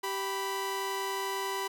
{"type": "tone pair together", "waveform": "sawtooth", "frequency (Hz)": [388.9, 987.8], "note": ["G4", "B5"], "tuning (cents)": [-14, 0], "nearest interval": "octave + major third", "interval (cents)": 1614, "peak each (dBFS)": [-31, -30], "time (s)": [0.03, 1.68], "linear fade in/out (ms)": 10, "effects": []}